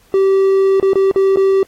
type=tone with dropouts; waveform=triangle; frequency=387.2 Hz; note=G4; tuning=21 cents flat; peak=-7 dBFS; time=0.14-1.63 s; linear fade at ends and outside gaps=1 ms; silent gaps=0.799-0.827 / 0.933-0.956 / 1.113-1.16 / 1.36-1.371 s; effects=pink hiss -52 dBFS RMS until 1.67 s + AAC 48 kbps